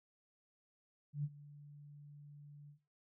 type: tone with ADSR envelope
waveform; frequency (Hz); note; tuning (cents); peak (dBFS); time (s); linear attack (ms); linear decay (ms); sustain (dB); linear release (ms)
sine; 145.7; D3; -13; -33; 1.13-2.79; 110; 46; -19; 100
effects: noise-tail reverb RT60 0.4 s tail -20 dB re dry